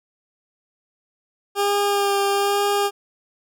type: tone with vibrato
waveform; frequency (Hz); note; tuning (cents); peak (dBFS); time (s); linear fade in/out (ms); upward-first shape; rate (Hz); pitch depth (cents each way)
20% pulse; 402.4; G4; +45; -13; 1.55-2.91; 50; sine; 1.1; 16
effects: none